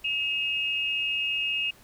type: tone pair together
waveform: sine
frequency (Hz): 2563 / 2828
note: E7 / F7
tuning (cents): -49 / +21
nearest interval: major second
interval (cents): 170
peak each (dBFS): -28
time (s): 0.04-1.71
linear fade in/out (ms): 10
effects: pink hiss -55 dBFS RMS until 1.83 s